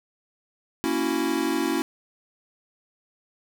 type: chord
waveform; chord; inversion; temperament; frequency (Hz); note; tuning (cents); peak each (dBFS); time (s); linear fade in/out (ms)
square; F# dominant seventh; first; equal; 233.1 / 277.2 / 329.6 / 370; A#3 / C#4 / E4 / F#4; 0 / 0 / 0 / 0; -33 / -28 / -27 / -31; 0.84-1.82; 0
effects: none